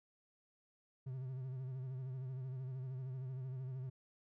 triangle tone with vibrato, 129.9 Hz, C3, 12 cents flat, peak -39 dBFS, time 1.06-3.9 s, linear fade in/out 10 ms, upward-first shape sine, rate 13 Hz, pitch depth 58 cents each way, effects none

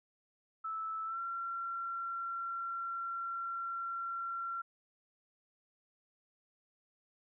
sine tone with pitch glide, 1312 to 1365.3 Hz, E6 to F6, -9 to -40 cents, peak -36 dBFS, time 0.64-4.62 s, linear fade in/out 10 ms, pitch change +69 cents, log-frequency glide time 1.05-1.19 s, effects none

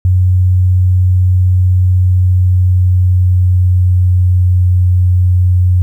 sine tone with pitch glide, 91.6 to 90.44 Hz, F#2 to F#2, -17 to -39 cents, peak -6 dBFS, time 0.05-5.82 s, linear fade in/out 0 ms, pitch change -22 cents, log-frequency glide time 1.83-4.64 s, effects 8-bit

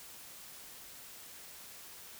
silence, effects white hiss -51 dBFS RMS until 2.19 s

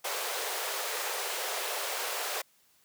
pink high-pass noise, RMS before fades -34 dBFS, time 0.04-2.42 s, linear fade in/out 10 ms, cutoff 420 Hz, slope 48 dB/octave, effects white hiss -66 dBFS RMS until 2.84 s + high-pass 60 Hz 12 dB/octave

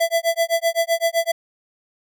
square tone with tremolo, 668 Hz, E5, 23 cents sharp, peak -15 dBFS, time 0-1.32 s, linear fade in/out 10 ms, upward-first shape sine, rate 7.8 Hz, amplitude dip 100%, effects none

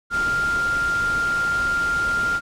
sine tone in noise, 1396.9 Hz, F6, in tune, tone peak -19 dBFS, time 0.1-2.41 s, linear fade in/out 50 ms, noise pink, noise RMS -32 dBFS, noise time 0.1-2.41 s, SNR +10 dB, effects low-pass 8000 Hz 12 dB/octave

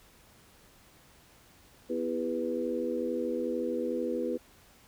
harmonic tone with a mistuned harmonic, 82.3 Hz, E2, 2 cents flat, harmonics 3 / 4 / 5 / 6, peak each -35 / -35 / -36 / -33 dBFS, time 1.89-4.38 s, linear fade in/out 20 ms, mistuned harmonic 5, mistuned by -38 cents, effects pink hiss -59 dBFS RMS until 4.87 s

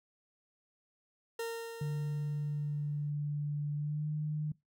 40% pulse tone with exponential decay, 460 Hz, A#4, 23 cents flat, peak -33 dBFS, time 1.39-3.1 s, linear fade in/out 5 ms, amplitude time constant 370 ms
sine tone with pitch glide, 146.83 to 151.74 Hz, D3 to D#3, 0 to -43 cents, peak -32 dBFS, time 1.81-4.52 s, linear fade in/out 5 ms, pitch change +57 cents, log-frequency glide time 3.75-4.08 s
effects noise-tail reverb RT60 0.2 s tail -22 dB re dry

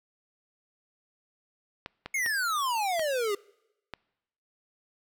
clicks, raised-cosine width 0.3 ms, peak -20 dBFS, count 5, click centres 1.861 / 2.06 / 2.262 / 2.995 / 3.937 s
square exponential sweep, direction down, 2217 to 391.9 Hz, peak -27 dBFS, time 2.14-3.35 s, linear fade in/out 5 ms
effects noise-tail reverb RT60 0.9 s tail -25 dB re dry

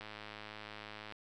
click train, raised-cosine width 0.3 ms, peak -30 dBFS, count 119, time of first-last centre 0.01-1.123 s, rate 106 Hz, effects none

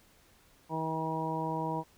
harmonic tone, 160 Hz, D#3, 49 cents sharp, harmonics 1 / 2 / 3 / 4 / 5 / 6, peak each -37 / -38 / -40 / -41 / -40 / -35 dBFS, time 0.69-1.84 s, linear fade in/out 50 ms, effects pink hiss -63 dBFS RMS until 1.97 s

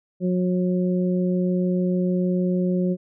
harmonic tone, 181.3 Hz, F#3, 35 cents flat, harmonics 1 / 2 / 3, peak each -20 / -26 / -30 dBFS, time 0.2-2.97 s, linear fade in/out 50 ms, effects none

